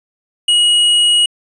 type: tone with hard clipping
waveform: sine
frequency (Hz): 2900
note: F#7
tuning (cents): -35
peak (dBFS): -10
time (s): 0.48-1.26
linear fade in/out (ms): 5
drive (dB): 11
effects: resampled to 22050 Hz